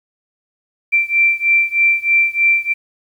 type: beating tone pair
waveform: sine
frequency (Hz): 2349 / 2352.2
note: D7 / D7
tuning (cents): 0 / +2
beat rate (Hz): 3.2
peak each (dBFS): -14 / -15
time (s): 0.92-2.74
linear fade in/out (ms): 20
effects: 8-bit